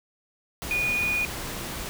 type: tone in noise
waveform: sine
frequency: 2456 Hz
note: D#7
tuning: 23 cents flat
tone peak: -23 dBFS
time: 0.71-1.25 s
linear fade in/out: 0 ms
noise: pink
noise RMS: -34 dBFS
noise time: 0.62-1.89 s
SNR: +8 dB
effects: none